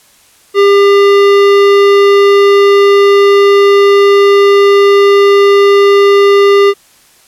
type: tone with hard clipping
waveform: sine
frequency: 400.6 Hz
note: G4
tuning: 38 cents sharp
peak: -5 dBFS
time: 0.54-6.74 s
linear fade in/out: 50 ms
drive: 16 dB
effects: white hiss -45 dBFS RMS until 7.27 s + low-pass 12000 Hz 12 dB/octave